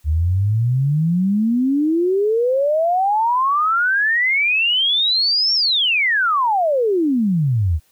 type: exponential two-way sweep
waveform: sine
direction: up then down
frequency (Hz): 73.42 to 5560 to 73.42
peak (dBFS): -14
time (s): 0.04-7.8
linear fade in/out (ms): 50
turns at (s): 5.54
effects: white hiss -59 dBFS RMS until 7.91 s

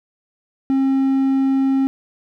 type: tone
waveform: triangle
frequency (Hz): 268.7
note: C4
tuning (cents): +46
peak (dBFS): -12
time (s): 0.7-1.87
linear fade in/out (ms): 0
effects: none

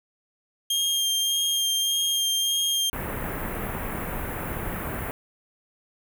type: tone with vibrato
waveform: sawtooth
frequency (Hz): 3210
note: G7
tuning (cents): +40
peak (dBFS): -19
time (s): 0.7-2.9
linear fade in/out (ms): 5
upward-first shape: sine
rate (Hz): 1.7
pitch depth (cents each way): 14
type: band-stop noise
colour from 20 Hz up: pink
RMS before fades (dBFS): -31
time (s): 2.93-5.11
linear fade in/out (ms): 0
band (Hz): 2200 to 12000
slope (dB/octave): 24
effects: none

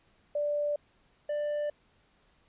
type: tone pair in turn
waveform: sine / triangle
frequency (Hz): 587.3 / 591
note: D5 / D5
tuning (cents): 0 / +11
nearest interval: unison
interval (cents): 11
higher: second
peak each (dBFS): -27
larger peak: neither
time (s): 0.35-0.76 / 1.29-1.7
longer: neither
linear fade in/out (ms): 5
effects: pink hiss -67 dBFS RMS until 2.48 s + resampled to 8000 Hz

